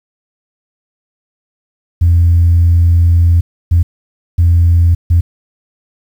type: tone bursts at uneven times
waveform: sine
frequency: 85.3 Hz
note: F2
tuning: 40 cents flat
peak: -4 dBFS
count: 4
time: 2.01-3.41 / 3.71-3.83 / 4.38-4.95 / 5.1-5.21 s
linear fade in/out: 10 ms
effects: tanh soft clip ceiling -2 dBFS + 7-bit